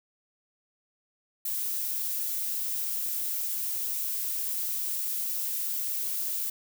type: noise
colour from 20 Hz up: violet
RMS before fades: -31 dBFS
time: 1.45-6.5 s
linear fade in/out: 5 ms
effects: none